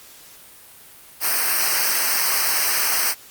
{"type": "noise with comb filter", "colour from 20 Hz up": "white", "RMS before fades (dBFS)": -20, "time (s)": [1.2, 3.15], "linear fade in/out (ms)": 50, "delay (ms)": 0.28, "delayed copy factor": -1, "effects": ["white hiss -45 dBFS RMS until 3.3 s", "Opus 48 kbps"]}